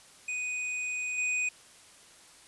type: tone with level steps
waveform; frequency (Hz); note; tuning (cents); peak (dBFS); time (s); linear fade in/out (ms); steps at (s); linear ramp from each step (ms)
square; 2489; D#7; 0; -32 / -28; 0.28-1.49; 5; 1.18; 2
effects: white hiss -55 dBFS RMS until 2.47 s + resampled to 24000 Hz